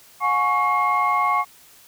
sine tone cluster, 721 / 839 / 1109 / 2141 Hz, F#5 / G#5 / C#6 / C7, -45 / +17 / 0 / +39 cents, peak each -25 / -25 / -18 / -27 dBFS, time 0.2-1.45 s, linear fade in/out 50 ms, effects tanh soft clip ceiling -8 dBFS + white hiss -50 dBFS RMS until 1.87 s

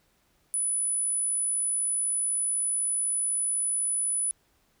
sine tone, 9956 Hz, D#9, in tune, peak -23 dBFS, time 0.54-4.31 s, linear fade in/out 0 ms, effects tanh soft clip ceiling -23 dBFS + pink hiss -68 dBFS RMS until 4.8 s

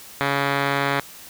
5% pulse tone with low-pass filter, 140 Hz, C#3, 18 cents sharp, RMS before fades -22 dBFS, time 0.21-1 s, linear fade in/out 0 ms, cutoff 2800 Hz, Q 2.8, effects white hiss -42 dBFS RMS until 1.29 s

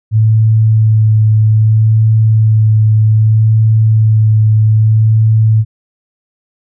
sine tone with vibrato, 109.4 Hz, A2, 9 cents flat, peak -5 dBFS, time 0.11-5.65 s, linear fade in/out 50 ms, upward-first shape sine, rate 0.63 Hz, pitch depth 14 cents each way, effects none

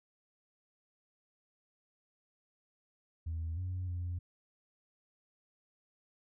sine tone with pitch steps, 81.6 / 91.4 / 88.2 Hz, E2 / F#2 / F2, -17 / -21 / +18 cents, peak -33 dBFS, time 3.26-4.19 s, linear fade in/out 10 ms, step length 310 ms, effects tanh soft clip ceiling -32 dBFS

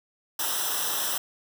white noise with comb filter, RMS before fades -28 dBFS, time 0.39-1.18 s, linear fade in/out 5 ms, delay 0.44 ms, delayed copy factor -0.85, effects none

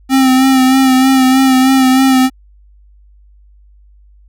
square tone with vibrato, 262.3 Hz, C4, 4 cents sharp, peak -7 dBFS, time 0.09-2.3 s, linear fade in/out 50 ms, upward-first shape sine, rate 3.2 Hz, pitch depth 31 cents each way, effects added 50 Hz sine -41 dBFS peak until 4.28 s

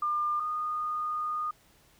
sine tone pair in turn, 1200 / 1227.3 Hz, D6 / D#6, +37 / -24 cents, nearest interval unison, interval 39 cents, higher second, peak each -26 / -29 dBFS, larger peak first, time 0.02-0.4 / 0.4-1.51 s, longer second, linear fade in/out 5 ms, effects pink hiss -62 dBFS RMS until 1.99 s

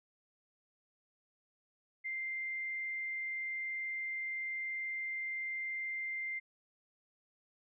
sine tone, 2093 Hz, C7, in tune, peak -36 dBFS, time 2.04-6.4 s, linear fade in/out 20 ms, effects none

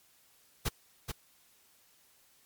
pink noise with echo, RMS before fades -31 dBFS, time 0.65-0.69 s, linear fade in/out 10 ms, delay 430 ms, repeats 1, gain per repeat -6 dB, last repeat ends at 1.12 s, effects white hiss -65 dBFS RMS until 2.45 s + MP3 96 kbps

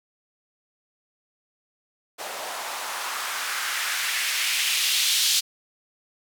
blue noise with band-pass filter sweep, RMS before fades -26 dBFS, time 2.18-5.41 s, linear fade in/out 20 ms, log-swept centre 620 to 4000 Hz, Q 1.6, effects none

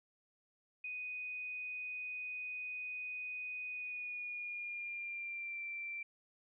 sine tone with pitch glide, 2490 to 2350 Hz, D#7 to D7, +1 to +1 cents, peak -40 dBFS, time 0.84-6.03 s, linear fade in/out 5 ms, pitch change -100 cents, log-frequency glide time 3.68-5.62 s, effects none

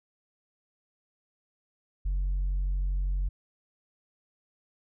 sine tone with tanh clipping, 46.25 Hz, F#1, in tune, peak -26 dBFS, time 2.05-3.29 s, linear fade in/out 10 ms, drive 1 dB, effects none

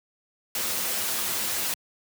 white noise with comb filter, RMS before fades -28 dBFS, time 0.55-1.74 s, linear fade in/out 2 ms, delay 6.8 ms, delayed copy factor -0.5, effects high-pass 100 Hz 12 dB/octave

